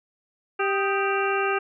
harmonic tone with a mistuned harmonic, 392.8 Hz, G4, 4 cents sharp, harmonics 1 / 2 / 3 / 4 / 5 / 6 / 7, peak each -25 / -29 / -28 / -29 / -40 / -33 / -32 dBFS, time 0.59-1.59 s, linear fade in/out 10 ms, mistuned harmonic 3, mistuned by +89 cents, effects none

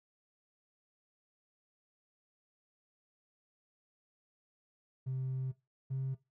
triangle tone pair in turn, 130.81 / 133.02 Hz, C3 / C3, 0 / +29 cents, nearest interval unison, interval 29 cents, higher second, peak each -30 / -29 dBFS, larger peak second, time 5.06-5.52 / 5.9-6.15 s, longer first, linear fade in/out 20 ms, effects noise-tail reverb RT60 0.2 s tail -18 dB re dry + tanh soft clip ceiling -31 dBFS

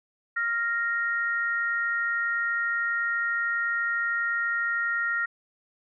sine tone pair together, 1396.9 / 1864.6 Hz, F6 / A#6, 0 / 0 cents, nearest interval perfect fourth, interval 500 cents, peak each -27 dBFS, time 0.36-5.26 s, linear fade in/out 10 ms, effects none

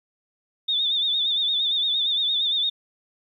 sine tone with vibrato, 3599 Hz, A7, 38 cents sharp, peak -20 dBFS, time 0.68-2.7 s, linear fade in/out 10 ms, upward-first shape sine, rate 8.7 Hz, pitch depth 71 cents each way, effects 10-bit

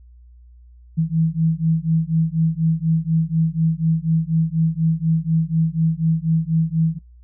sine beating tone pair, 159.7 / 163.8 Hz, D#3 / E3, +45 / -11 cents, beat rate 4.1 Hz, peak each -19 dBFS, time 0.97-6.99 s, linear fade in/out 20 ms, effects noise-tail reverb RT60 0.1 s tail -20 dB re dry + added 60 Hz sine -43 dBFS peak until 7.23 s

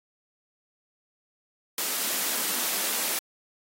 white high-pass noise, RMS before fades -28 dBFS, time 1.78-3.19 s, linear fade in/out 2 ms, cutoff 190 Hz, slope 48 dB/octave, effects AAC 48 kbps

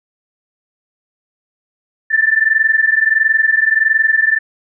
sine tone pair together, 1760 / 1781.5 Hz, A6 / A6, 0 / +21 cents, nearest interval unison, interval 21 cents, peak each -13 dBFS, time 2.1-4.39 s, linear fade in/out 20 ms, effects none

